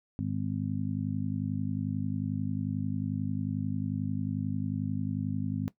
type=harmonic tone; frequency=51.2 Hz; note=G#1; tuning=24 cents flat; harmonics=2 / 3 / 4 / 5; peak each=-35 / -35 / -35 / -35 dBFS; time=0.19-5.68 s; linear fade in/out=0 ms; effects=noise-tail reverb RT60 0.1 s tail -17 dB re dry